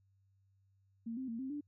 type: tone with pitch steps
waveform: sine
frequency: 229 / 261.3 / 229 / 264 / 292.1 Hz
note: A#3 / C4 / A#3 / C4 / D4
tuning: -31 / -2 / -31 / +16 / -9 cents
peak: -38 dBFS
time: 1.06-1.61 s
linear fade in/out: 10 ms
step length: 110 ms
effects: added 97 Hz sine -69 dBFS peak until 1.67 s